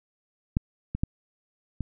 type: clicks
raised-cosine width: 5 ms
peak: -10 / -17 / -12 / -18 dBFS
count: 4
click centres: 0.569 / 0.95 / 1.035 / 1.807 s
effects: none